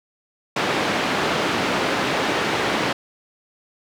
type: band-pass noise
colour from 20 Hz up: pink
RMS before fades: -22 dBFS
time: 0.56-2.93 s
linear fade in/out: 5 ms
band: 240 to 3300 Hz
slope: 12 dB/octave
effects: none